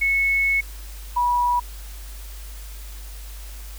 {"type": "tone pair in turn", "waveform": "sine", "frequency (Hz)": [2200, 972.4], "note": ["C#7", "B5"], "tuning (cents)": [-14, -27], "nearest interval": "octave + major second", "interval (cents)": 1413, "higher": "first", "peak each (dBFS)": -17, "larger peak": "neither", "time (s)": [[0.01, 0.61], [1.16, 1.6]], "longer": "first", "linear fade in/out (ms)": 10, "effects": ["added 50 Hz sine -34 dBFS peak until 3.78 s", "white hiss -44 dBFS RMS until 3.78 s"]}